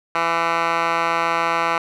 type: tone with band-pass filter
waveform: 10% pulse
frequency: 167.2 Hz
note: E3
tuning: 25 cents sharp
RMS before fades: -20 dBFS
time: 0.15-1.78 s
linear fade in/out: 2 ms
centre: 1500 Hz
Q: 2.8
effects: none